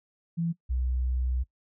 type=tone pair in turn; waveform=sine; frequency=167.9 / 62.89 Hz; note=E3 / B1; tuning=+32 / +32 cents; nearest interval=octave + perfect fourth; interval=1700 cents; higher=first; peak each=-25 dBFS; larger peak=neither; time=0.37-0.53 / 0.69-1.44 s; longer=second; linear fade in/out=20 ms; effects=noise-tail reverb RT60 0.1 s tail -20 dB re dry